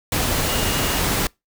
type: tone in noise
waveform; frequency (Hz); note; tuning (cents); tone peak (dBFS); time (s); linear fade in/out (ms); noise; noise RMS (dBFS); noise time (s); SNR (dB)
sine; 2853; F7; +36; -31; 0.48-1; 2; pink; -21; 0.12-1.27; -13
effects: noise-tail reverb RT60 0.2 s tail -25 dB re dry